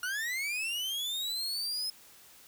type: linear sweep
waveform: 40% pulse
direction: up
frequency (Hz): 1422 to 5150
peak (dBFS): -31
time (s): 0.03-1.9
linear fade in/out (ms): 2
effects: white hiss -56 dBFS RMS until 2.47 s